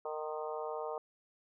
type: harmonic tone with a mistuned harmonic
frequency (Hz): 154.2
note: D#3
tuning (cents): -15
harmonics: 3 / 4 / 5 / 6 / 7 / 8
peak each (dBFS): -40 / -42 / -44 / -46 / -47 / -48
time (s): 0.05-0.98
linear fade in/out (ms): 2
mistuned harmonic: 7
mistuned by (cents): -30
effects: none